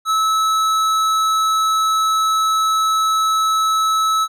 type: tone with tanh clipping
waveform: sine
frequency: 1300 Hz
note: E6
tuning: 24 cents flat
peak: -16 dBFS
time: 0.05-4.28 s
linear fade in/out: 50 ms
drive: 16 dB
effects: none